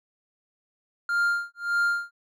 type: tone with tremolo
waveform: triangle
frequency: 1400 Hz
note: F6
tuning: 4 cents sharp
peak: -18 dBFS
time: 1.09-2.11 s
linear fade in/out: 2 ms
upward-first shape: sine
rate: 1.7 Hz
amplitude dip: 100%
effects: none